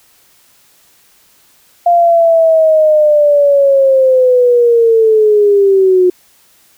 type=linear sweep; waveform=sine; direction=down; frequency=698.5 to 359.4 Hz; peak=-5 dBFS; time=1.86-6.1 s; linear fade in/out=5 ms; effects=white hiss -49 dBFS RMS until 6.77 s